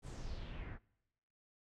brown noise with low-pass filter sweep, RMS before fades -45 dBFS, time 0.02-0.79 s, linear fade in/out 50 ms, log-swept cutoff 9400 to 1600 Hz, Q 3, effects noise-tail reverb RT60 1.0 s tail -25 dB re dry

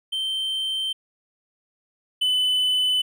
triangle tone pair in turn, 3117 / 3009 Hz, G7 / F#7, -11 / +28 cents, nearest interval minor second, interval 61 cents, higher first, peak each -22 / -17 dBFS, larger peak second, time 0.12-0.93 / 2.21-3.02 s, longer neither, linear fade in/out 10 ms, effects none

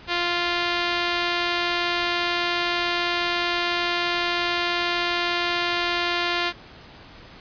5% pulse tone, 348.6 Hz, F4, 3 cents flat, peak -10 dBFS, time 0.07-6.53 s, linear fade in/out 50 ms, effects pink hiss -45 dBFS RMS until 7.4 s + resampled to 11025 Hz

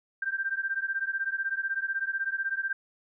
sine beating tone pair, 1568 / 1584 Hz, G6 / G6, 0 / +18 cents, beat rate 16 Hz, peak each -31 dBFS, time 0.22-2.73 s, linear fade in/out 5 ms, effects none

